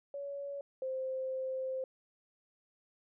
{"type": "tone pair in turn", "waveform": "sine", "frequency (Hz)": [563, 522.8], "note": ["C#5", "C5"], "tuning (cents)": [27, -1], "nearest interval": "minor second", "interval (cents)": 128, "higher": "first", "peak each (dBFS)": [-38, -34], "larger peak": "second", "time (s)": [[0.14, 0.61], [0.82, 1.84]], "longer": "second", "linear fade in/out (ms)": 2, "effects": []}